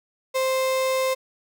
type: tone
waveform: 35% pulse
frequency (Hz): 523.3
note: C5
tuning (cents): 0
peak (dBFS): -19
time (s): 0.34-1.15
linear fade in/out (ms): 20
effects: none